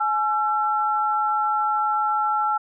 sine tone pair together, 848 / 1346.9 Hz, G#5 / E6, +36 / +37 cents, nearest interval minor sixth, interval 801 cents, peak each -22 / -22 dBFS, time 0-2.58 s, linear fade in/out 10 ms, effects none

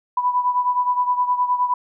sine beating tone pair, 987.8 / 997.4 Hz, B5 / B5, 0 / +17 cents, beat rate 9.6 Hz, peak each -18 / -23 dBFS, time 0.17-1.74 s, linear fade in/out 5 ms, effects none

